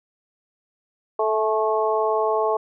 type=harmonic tone with a mistuned harmonic; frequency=218.3 Hz; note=A3; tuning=13 cents flat; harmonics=2 / 3 / 4 / 5; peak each=-22 / -24 / -25 / -26 dBFS; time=1.19-2.57 s; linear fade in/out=5 ms; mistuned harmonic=4; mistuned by=-24 cents; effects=none